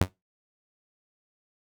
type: tone with exponential decay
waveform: sawtooth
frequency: 92.5 Hz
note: F#2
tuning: in tune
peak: -13 dBFS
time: 0.01-0.09 s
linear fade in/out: 0 ms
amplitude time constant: 17 ms
effects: noise-tail reverb RT60 0.2 s tail -20 dB re dry